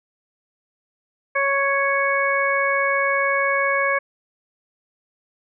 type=harmonic tone; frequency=554.4 Hz; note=C#5; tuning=in tune; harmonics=1 / 2 / 3 / 4; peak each=-23 / -23 / -23 / -23 dBFS; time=1.35-3.99 s; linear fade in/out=10 ms; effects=none